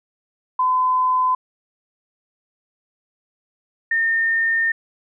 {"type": "tone pair in turn", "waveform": "sine", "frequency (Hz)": [1017, 1820.5], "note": ["C6", "A#6"], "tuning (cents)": [-50, -41], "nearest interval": "minor seventh", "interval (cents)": 1009, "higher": "second", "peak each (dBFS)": [-15, -16], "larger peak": "first", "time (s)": [[0.59, 1.35], [3.91, 4.72]], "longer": "second", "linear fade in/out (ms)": 5, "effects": []}